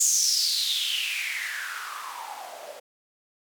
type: noise with band-pass filter sweep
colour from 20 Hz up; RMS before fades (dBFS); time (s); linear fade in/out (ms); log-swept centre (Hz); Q
blue; -28; 0-2.8; 10; 7100 to 540; 7.1
effects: none